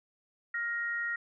sine tone pair together, 1408.3 / 1878 Hz, F6 / A#6, +14 / +12 cents, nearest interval perfect fourth, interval 498 cents, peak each -36 / -32 dBFS, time 0.54-1.16 s, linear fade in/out 5 ms, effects none

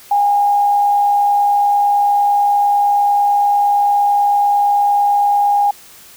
sine tone with frequency modulation, 815 Hz, G#5, 33 cents flat, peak -10 dBFS, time 0.11-5.71 s, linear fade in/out 5 ms, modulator 68.9 Hz, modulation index 0.21, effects white hiss -41 dBFS RMS until 6.16 s

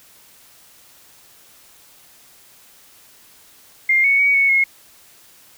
sine tone with pitch steps, 2112 / 2219 / 2253 / 2215 / 2165 Hz, C7 / C#7 / C#7 / C#7 / C#7, +16 / +1 / +28 / -2 / -41 cents, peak -12 dBFS, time 3.89-4.64 s, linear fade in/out 5 ms, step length 150 ms, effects white hiss -49 dBFS RMS until 5.57 s

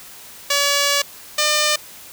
5% pulse tone pair in turn, 569 / 601.8 Hz, C#5 / D5, +45 / +42 cents, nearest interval minor second, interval 97 cents, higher second, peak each -4 dBFS, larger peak neither, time 0.5-1.02 / 1.38-1.76 s, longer first, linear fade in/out 5 ms, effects white hiss -40 dBFS RMS until 2.12 s

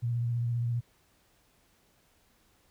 sine tone with vibrato, 118.8 Hz, A#2, 33 cents sharp, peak -27 dBFS, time 0.02-0.81 s, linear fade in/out 20 ms, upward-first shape sine, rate 15 Hz, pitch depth 26 cents each way, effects pink hiss -67 dBFS RMS until 2.7 s

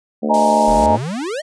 harmonic tone, 74.4 Hz, D2, 23 cents sharp, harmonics 3 / 4 / 5 / 6 / 7 / 8 / 9 / 10, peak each -19 / -26 / -33 / -26 / -25 / -29 / -32 / -34 dBFS, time 0.22-0.98 s, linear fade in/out 20 ms
sine chord, D# suspended fourth, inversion none, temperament just, 622.3 / 829.7 / 933.4 Hz, D#5 / G#5 / A#5, 0 / -2 / +2 cents, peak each -16 dBFS, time 0.29-0.97 s, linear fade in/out 20 ms
pink high-pass noise, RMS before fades -31 dBFS, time 0.34-0.86 s, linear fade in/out 0 ms, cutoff 4800 Hz, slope 12 dB/octave
square exponential sweep, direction up, 33.44 to 656 Hz, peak -22 dBFS, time 0.67-1.42 s, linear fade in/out 20 ms
effects resampled to 22050 Hz

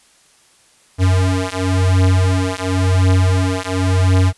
square beating tone pair, 92.5 / 93.44 Hz, F#2 / F#2, 0 / +18 cents, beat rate 0.94 Hz, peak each -16 dBFS, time 0.98-4.33 s, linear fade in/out 50 ms, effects white hiss -52 dBFS RMS until 4.37 s + resampled to 24000 Hz

